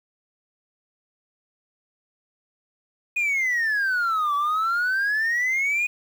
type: exponential two-way sweep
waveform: sine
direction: down then up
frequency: 2481 to 1140 to 2481 Hz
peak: -18 dBFS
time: 3.16-5.87 s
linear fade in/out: 10 ms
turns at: 4.35 s
effects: tanh soft clip ceiling -19 dBFS + 8-bit